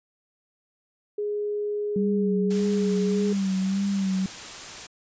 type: tone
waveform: sine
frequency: 415.3 Hz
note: G#4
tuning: in tune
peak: -25 dBFS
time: 1.18-3.33 s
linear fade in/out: 5 ms
type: tone with vibrato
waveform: sine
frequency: 193.9 Hz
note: G3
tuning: 19 cents flat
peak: -22 dBFS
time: 1.96-4.26 s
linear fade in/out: 2 ms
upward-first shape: sine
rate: 1.7 Hz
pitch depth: 47 cents each way
type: noise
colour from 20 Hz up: white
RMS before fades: -38 dBFS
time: 2.5-4.87 s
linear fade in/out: 10 ms
effects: resampled to 16000 Hz